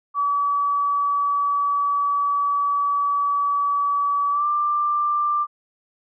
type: tone with pitch glide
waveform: sine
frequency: 1144 to 1184.3 Hz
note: D6 to D6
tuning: -46 to +14 cents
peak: -18 dBFS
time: 0.14-5.47 s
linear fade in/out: 50 ms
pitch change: +60 cents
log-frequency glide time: 4.31-4.46 s
effects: none